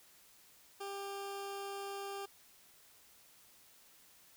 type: tone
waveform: 20% pulse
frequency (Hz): 397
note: G4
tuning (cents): +22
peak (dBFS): -36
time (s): 0.8-2.26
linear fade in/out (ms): 10
effects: white hiss -63 dBFS RMS until 4.36 s